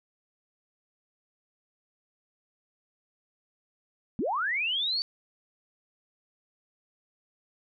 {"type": "linear sweep", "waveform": "sine", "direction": "up", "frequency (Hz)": [178.4, 4600], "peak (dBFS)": -26, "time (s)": [4.19, 5.02], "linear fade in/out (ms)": 0, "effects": []}